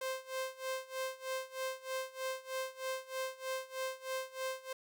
sawtooth tone with tremolo, 523.3 Hz, C5, in tune, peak -31 dBFS, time 0.01-4.73 s, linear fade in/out 5 ms, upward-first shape sine, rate 3.2 Hz, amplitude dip 90%, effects none

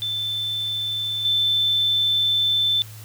sine tone with level steps, 3534 Hz, A7, 7 cents sharp, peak -23 / -17 dBFS, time 0.02-2.82 s, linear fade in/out 0 ms, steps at 1.25 s, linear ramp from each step 2 ms, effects added 108 Hz sine -38 dBFS peak until 3.04 s + white hiss -45 dBFS RMS until 3.04 s

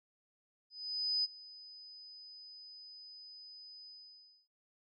sine tone with ADSR envelope, 5000 Hz, D#8, 8 cents sharp, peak -29 dBFS, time 0.7-4.48 s, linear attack 540 ms, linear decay 26 ms, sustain -21 dB, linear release 600 ms, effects none

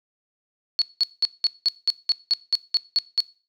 sine tone bursts, 4388 Hz, C#8, 18 cents flat, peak -16 dBFS, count 12, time 0.79-3.204 s, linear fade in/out 0 ms, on 27 ms, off 190 ms, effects noise-tail reverb RT60 0.4 s tail -21 dB re dry

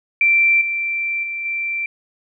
sine tone with level steps, 2349 Hz, D7, in tune, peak -11 / -19 / -23 / -20 dBFS, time 0.21-1.86 s, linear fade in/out 2 ms, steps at 0.61 / 1.23 / 1.45 s, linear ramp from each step 5 ms, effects none

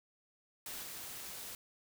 white noise with level steps, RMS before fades -44 / -46 dBFS, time 0.66-1.55 s, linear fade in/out 2 ms, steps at 0.82 s, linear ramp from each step 10 ms, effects none

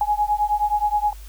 sine beating tone pair, 830.6 / 840.1 Hz, G#5 / G#5, 0 / +20 cents, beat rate 9.5 Hz, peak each -21 dBFS, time 0.01-1.13 s, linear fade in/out 2 ms, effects added 50 Hz sine -36 dBFS peak until 1.28 s + white hiss -49 dBFS RMS until 1.28 s

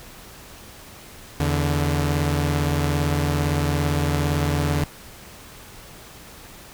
sawtooth tone pair together, 81.38 / 145.1 Hz, E2 / D3, -22 / -21 cents, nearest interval minor seventh, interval 1001 cents, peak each -19 / -18 dBFS, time 1.4-4.84 s, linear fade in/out 0 ms, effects pink hiss -43 dBFS RMS until 6.73 s

